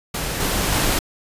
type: noise with level steps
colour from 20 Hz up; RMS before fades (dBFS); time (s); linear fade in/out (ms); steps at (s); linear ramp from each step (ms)
pink; -25 / -21 / -19; 0.14-0.99; 5; 0.4 / 0.72; 5
effects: resampled to 32000 Hz